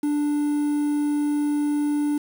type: tone with quantisation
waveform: triangle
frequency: 293.7 Hz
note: D4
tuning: in tune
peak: -18 dBFS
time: 0.03-2.18 s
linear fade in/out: 5 ms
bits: 7
effects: none